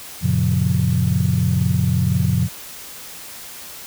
sine chord, Gb major seventh, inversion none, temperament equal with one note detuned, 92.5 / 116.54 / 138.59 / 177.77 Hz, Gb2 / Bb2 / Db3 / F3, 0 / 0 / 0 / +31 cents, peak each -20 dBFS, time 0.21-2.49 s, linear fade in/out 50 ms, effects tanh soft clip ceiling -6 dBFS + white hiss -36 dBFS RMS until 3.86 s

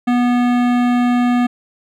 sine tone with hard clipping, 244.3 Hz, B3, 19 cents flat, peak -14 dBFS, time 0.07-1.47 s, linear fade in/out 10 ms, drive 17 dB, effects none

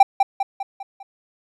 triangle tone with echo, 787 Hz, G5, 7 cents sharp, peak -3 dBFS, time 0-0.03 s, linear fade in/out 5 ms, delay 200 ms, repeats 5, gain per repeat -6 dB, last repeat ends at 1.03 s, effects none

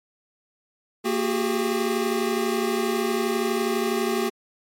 square tone cluster, 230.8 / 368.1 / 400.4 / 419.8 / 797 Hz, A#3 / F#4 / G4 / G#4 / G5, -17 / -9 / +37 / +19 / +28 cents, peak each -28 / -27 / -28 / -34 / -35 dBFS, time 1.04-4.3 s, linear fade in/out 20 ms, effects MP3 64 kbps

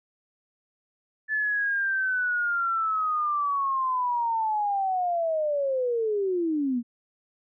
sine linear sweep, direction down, 1744 to 229.4 Hz, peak -23 dBFS, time 1.28-6.83 s, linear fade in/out 50 ms, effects none

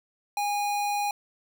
square tone, 820 Hz, G#5, 22 cents flat, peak -26 dBFS, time 0.37-1.11 s, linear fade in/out 2 ms, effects none

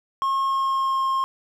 triangle tone with pitch glide, 1080 to 1068.2 Hz, C#6 to C6, -45 to +36 cents, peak -18 dBFS, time 0.22-1.24 s, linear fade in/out 0 ms, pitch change -19 cents, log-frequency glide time 0.47-1.05 s, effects none

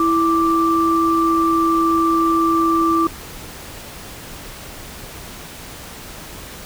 sine tone pair together, 329.6 / 1174.7 Hz, E4 / D6, 0 / 0 cents, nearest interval octave + minor seventh, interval 2200 cents, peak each -16 dBFS, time 0-3.07 s, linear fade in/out 2 ms, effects pink hiss -35 dBFS RMS until 6.65 s

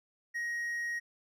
triangle tone, 1884 Hz, A#6, 18 cents sharp, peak -31 dBFS, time 0.34-1 s, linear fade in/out 20 ms, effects none

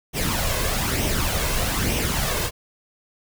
pink noise with flanger, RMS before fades -23 dBFS, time 0.13-2.51 s, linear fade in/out 50 ms, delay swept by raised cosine 0.34 to 1.94 ms, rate 1.1 Hz, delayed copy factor +0.55, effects none

